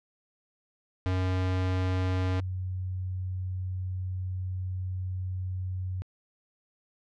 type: tone pair in turn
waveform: square / sine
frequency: 92.5 / 92.5 Hz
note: F#2 / F#2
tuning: 0 / 0 cents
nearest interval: unison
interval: 0 cents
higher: neither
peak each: -26 / -30 dBFS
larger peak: first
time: 1.06-2.4 / 2.4-6.02 s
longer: second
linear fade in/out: 0 ms
effects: low-pass 4000 Hz 12 dB/octave